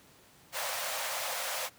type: high-pass noise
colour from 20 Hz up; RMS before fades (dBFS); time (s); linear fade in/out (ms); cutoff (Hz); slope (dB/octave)
pink; -35; 0.52-1.7; 50; 510; 96
effects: pink hiss -59 dBFS RMS until 1.78 s + high-pass 80 Hz 12 dB/octave